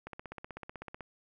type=click train; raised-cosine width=0.5 ms; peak=-27 dBFS; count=16; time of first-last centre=0.07-1.008 s; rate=16 Hz; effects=none